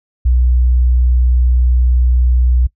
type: tone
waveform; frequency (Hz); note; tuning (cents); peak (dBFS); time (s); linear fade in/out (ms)
sine; 61.74; B1; 0; -7; 0.25-2.67; 10
effects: noise-tail reverb RT60 0.1 s tail -22 dB re dry + tanh soft clip ceiling -4 dBFS